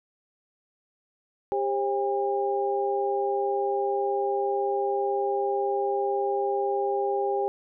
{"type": "tone cluster", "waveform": "sine", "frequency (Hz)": [398.9, 537, 806], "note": ["G4", "C5", "G5"], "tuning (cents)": [30, 45, 48], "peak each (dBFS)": [-26, -31, -28], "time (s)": [1.52, 7.48], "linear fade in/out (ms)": 0, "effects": []}